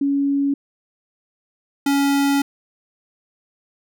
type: tone pair in turn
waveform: sine / square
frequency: 280 / 280 Hz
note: C#4 / C#4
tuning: +18 / +18 cents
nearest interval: unison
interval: 0 cents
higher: neither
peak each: -16 dBFS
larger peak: neither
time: 0.01-0.54 / 1.86-2.42 s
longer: second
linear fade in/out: 5 ms
effects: none